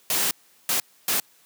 white noise bursts at uneven times, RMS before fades -23 dBFS, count 3, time 0.1-0.31 / 0.69-0.8 / 1.08-1.2 s, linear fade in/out 2 ms, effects white hiss -58 dBFS RMS until 1.45 s + high-pass 150 Hz 12 dB/octave

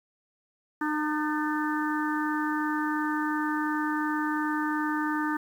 harmonic tone with a mistuned harmonic, 303.8 Hz, D#4, 41 cents flat, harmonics 1 / 3 / 4 / 5 / 6, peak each -28 / -33 / -34 / -35 / -36 dBFS, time 0.81-5.37 s, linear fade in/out 5 ms, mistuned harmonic 6, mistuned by -48 cents, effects 9-bit

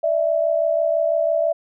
sine tone pair together, 593.3 / 659.3 Hz, D5 / E5, +18 / 0 cents, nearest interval major second, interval 182 cents, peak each -21 / -18 dBFS, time 0.03-1.53 s, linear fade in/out 10 ms, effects none

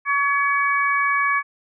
harmonic tone, 565 Hz, C#5, 33 cents sharp, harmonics 2 / 3 / 4, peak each -20 / -22 / -23 dBFS, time 0.05-1.43 s, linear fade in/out 50 ms, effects none

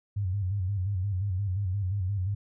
sine tone with vibrato, 96.4 Hz, G2, 28 cents flat, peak -26 dBFS, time 0.16-2.35 s, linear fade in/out 10 ms, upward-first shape square, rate 5.7 Hz, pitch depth 90 cents each way, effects none

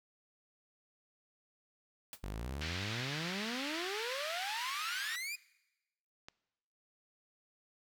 white noise with exponential decay, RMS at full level -42 dBFS, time 2.13-2.21 s, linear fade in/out 1 ms, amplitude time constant 17 ms
sawtooth exponential sweep, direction up, 46.25 to 2497 Hz, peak -35 dBFS, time 2.23-5.36 s, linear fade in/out 10 ms
pink band-pass noise, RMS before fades -42 dBFS, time 2.61-5.16 s, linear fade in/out 5 ms, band 1500 to 4900 Hz, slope 24 dB/octave
click, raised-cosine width 0.2 ms, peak -30 dBFS, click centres 6.285 s
effects noise-tail reverb RT60 1.0 s tail -21 dB re dry

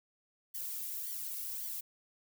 violet noise with flanger, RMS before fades -40 dBFS, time 0.54-1.81 s, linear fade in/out 10 ms, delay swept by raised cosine 0.76 to 2.06 ms, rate 1.8 Hz, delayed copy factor -0.95, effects none

